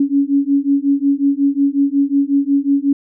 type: beating tone pair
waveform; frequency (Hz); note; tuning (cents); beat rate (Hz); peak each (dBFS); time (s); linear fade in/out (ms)
sine; 277.2 / 282.7; C#4 / C#4; 0 / +34; 5.5; -15; 0-2.93; 5
effects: none